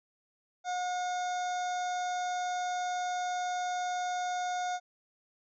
harmonic tone with a mistuned harmonic, 722 Hz, F#5, 43 cents flat, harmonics 1 / 2 / 3 / 5 / 6 / 7 / 8 / 9 / 10, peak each -31 / -41 / -48 / -47 / -56 / -55 / -52 / -48 / -58 dBFS, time 0.64-4.8 s, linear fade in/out 50 ms, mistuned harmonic 7, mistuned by -43 cents, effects none

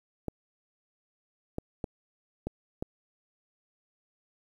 clicks, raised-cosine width 2 ms, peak -19 dBFS, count 5, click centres 0.283 / 1.584 / 1.842 / 2.47 / 2.825 s, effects 9-bit

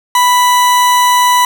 40% pulse tone, 987.8 Hz, B5, in tune, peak -6 dBFS, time 0.15-1.45 s, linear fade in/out 2 ms, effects none

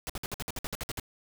pink noise bursts, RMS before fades -35 dBFS, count 12, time 0.07-0.998 s, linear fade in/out 0 ms, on 26 ms, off 56 ms, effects none

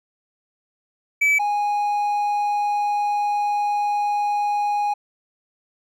triangle tone pair in turn, 2300 / 825.7 Hz, D7 / G#5, -37 / -10 cents, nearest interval octave + tritone, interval 1773 cents, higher first, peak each -13 / -17 dBFS, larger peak first, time 1.21-1.39 / 1.39-4.94 s, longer second, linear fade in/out 10 ms, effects none

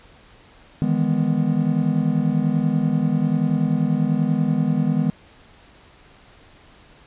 triangle chord, E major seventh, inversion third, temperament just, 154.51 / 164.81 / 206 / 247.2 Hz, D#3 / E3 / G#3 / B3, -12 / 0 / -14 / +2 cents, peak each -21 dBFS, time 0.82-5.1 s, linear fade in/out 0 ms, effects pink hiss -50 dBFS RMS until 7.06 s + resampled to 8000 Hz

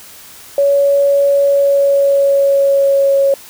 sine tone with pitch glide, 562 to 551.4 Hz, C#5 to C#5, +24 to -9 cents, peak -8 dBFS, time 0.58-3.34 s, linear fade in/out 2 ms, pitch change -33 cents, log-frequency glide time 1.33-3.22 s, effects white hiss -37 dBFS RMS until 3.49 s

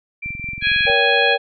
sine tone with tremolo, 2353 Hz, D7, 3 cents sharp, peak -24 dBFS, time 0.22-0.89 s, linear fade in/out 10 ms, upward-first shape sine, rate 4.8 Hz, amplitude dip 50%
click train, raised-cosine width 5 ms, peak -22 dBFS, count 15, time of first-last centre 0.26-0.899 s, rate 21.9 Hz
harmonic tone, 830.6 Hz, G#5, in tune, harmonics 2 / 3 / 4 / 5, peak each -18 / -19 / -21 / -28 dBFS, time 0.61-1.38 s, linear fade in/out 50 ms
sine chord, G diminished, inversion first, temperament just, 470.4 / 564.5 / 784 Hz, Bb4 / Db5 / G5, +16 / +31 / 0 cents, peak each -21 dBFS, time 0.86-1.38 s, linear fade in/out 20 ms
effects none

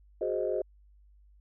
sine chord, Ab dominant seventh, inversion third, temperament equal, 370 / 415.3 / 523.3 / 622.3 Hz, Gb4 / Ab4 / C5 / Eb5, 0 / 0 / 0 / 0 cents, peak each -33 dBFS, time 0.21-0.62 s, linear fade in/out 5 ms, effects tanh soft clip ceiling -17 dBFS + added 50 Hz sine -56 dBFS peak until 1.4 s

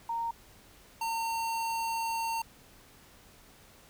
sine / square tone pair in turn, 925 / 911.2 Hz, A#5 / A#5, -14 / -40 cents, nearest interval unison, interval 26 cents, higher first, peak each -30 / -31 dBFS, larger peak first, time 0.09-0.31 / 1.01-2.42 s, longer second, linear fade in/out 5 ms, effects pink hiss -57 dBFS RMS until 3.89 s

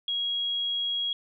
sine tone, 3300 Hz, G#7, 12 cents flat, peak -26 dBFS, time 0.08-1.13 s, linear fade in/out 2 ms, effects none

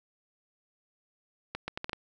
accelerating click train, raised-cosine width 0.3 ms, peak -18 dBFS, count 6, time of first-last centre 1.55-1.932 s, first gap 130 ms, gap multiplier 0.73, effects none

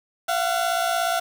30% pulse tone pair together, 683.1 / 740 Hz, F5 / F#5, -38 / 0 cents, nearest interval minor second, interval 138 cents, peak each -20 / -23 dBFS, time 0.28-1.2 s, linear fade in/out 10 ms, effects 7-bit

